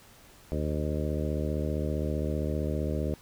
harmonic tone with a mistuned harmonic, 75.3 Hz, D2, 44 cents sharp, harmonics 1 / 2 / 3 / 4 / 5 / 6 / 7 / 8, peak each -31 / -34 / -36 / -37 / -38 / -39 / -39 / -40 dBFS, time 0.52-3.14 s, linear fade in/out 0 ms, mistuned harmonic 8, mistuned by +25 cents, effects pink hiss -55 dBFS RMS until 3.21 s

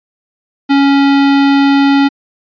square tone, 278.4 Hz, C#4, 8 cents sharp, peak -7 dBFS, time 0.69-2.09 s, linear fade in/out 20 ms, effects resampled to 11025 Hz

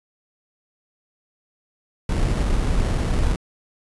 brown noise with sample-and-hold, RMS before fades -20 dBFS, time 2.09-3.36 s, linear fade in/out 2 ms, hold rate 2450 Hz, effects resampled to 24000 Hz

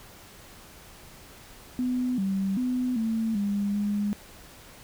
sine tone with pitch steps, 250.7 / 193.7 / 251.4 / 224 / 202.3 / 205.4 Hz, B3 / G3 / B3 / A3 / G#3 / G#3, +26 / -20 / +31 / +31 / -45 / -19 cents, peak -24 dBFS, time 1.79-4.13 s, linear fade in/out 0 ms, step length 390 ms, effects pink hiss -49 dBFS RMS until 4.83 s

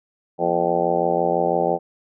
harmonic tone with a mistuned harmonic, 86 Hz, F2, 26 cents flat, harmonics 2 / 3 / 4 / 5 / 6 / 7 / 8 / 9 / 10, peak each -29 / -34 / -27 / -25 / -24 / -24 / -30 / -23 / -32 dBFS, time 0.38-1.79 s, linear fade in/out 50 ms, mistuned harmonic 3, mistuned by -92 cents, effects none

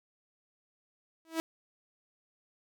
sawtooth tone with exponential growth, 325 Hz, E4, 24 cents flat, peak -22 dBFS, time 1.25-1.4 s, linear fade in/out 0 ms, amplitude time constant 32 ms, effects none

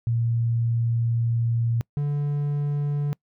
sine / triangle tone pair in turn, 116.54 / 145.06 Hz, A#2 / D3, 0 / -21 cents, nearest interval major third, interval 379 cents, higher second, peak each -20 dBFS, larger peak neither, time 0.07-1.81 / 1.97-3.13 s, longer first, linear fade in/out 0 ms, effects noise-tail reverb RT60 0.1 s tail -26 dB re dry

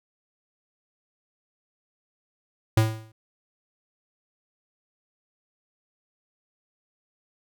square tone with exponential decay, 110.4 Hz, A2, 6 cents sharp, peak -15 dBFS, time 2.77-3.12 s, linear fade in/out 5 ms, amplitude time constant 74 ms, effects none

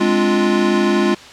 square chord, D half-diminished seventh, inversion second, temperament equal, 207.7 / 261.6 / 293.7 / 349.2 Hz, Ab3 / C4 / D4 / F4, 0 / 0 / 0 / 0 cents, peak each -18 / -23 / -23 / -17 dBFS, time 0-1.15 s, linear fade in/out 10 ms, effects white hiss -38 dBFS RMS until 1.32 s + low-pass 5000 Hz 12 dB/octave

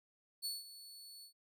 sawtooth tone with ADSR envelope, 4430 Hz, C#8, 2 cents flat, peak -34 dBFS, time 0.42-1.33 s, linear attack 32 ms, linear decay 180 ms, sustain -15 dB, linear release 96 ms, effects none

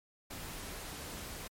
pink noise, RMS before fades -44 dBFS, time 0.3-1.48 s, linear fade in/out 10 ms, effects MP3 64 kbps

